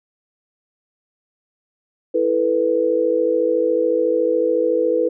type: chord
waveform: sine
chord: E suspended fourth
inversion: none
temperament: equal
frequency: 329.6 / 440 / 493.9 Hz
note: E4 / A4 / B4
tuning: 0 / 0 / 0 cents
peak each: -22 / -21 / -17 dBFS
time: 2.14-5.09 s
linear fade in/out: 10 ms
effects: none